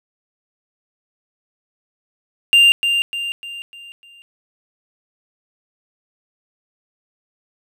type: tone with echo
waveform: triangle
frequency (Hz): 2792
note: F7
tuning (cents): -1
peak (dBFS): -6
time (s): 2.53-2.72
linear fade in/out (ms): 0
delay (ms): 300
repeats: 5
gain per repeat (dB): -7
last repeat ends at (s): 4.22
effects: none